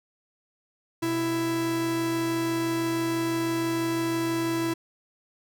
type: tone pair together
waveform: 45% pulse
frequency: 125.76 / 331.2 Hz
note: B2 / E4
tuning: +32 / +8 cents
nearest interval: octave + perfect fourth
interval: 1676 cents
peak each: -35 / -25 dBFS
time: 1.02-4.74 s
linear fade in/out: 10 ms
effects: none